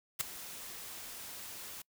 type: noise with ADSR envelope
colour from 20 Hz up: white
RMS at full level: -29 dBFS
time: 0.19-1.82 s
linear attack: 20 ms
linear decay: 3 ms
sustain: -17 dB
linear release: 5 ms
effects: noise-tail reverb RT60 0.1 s tail -26 dB re dry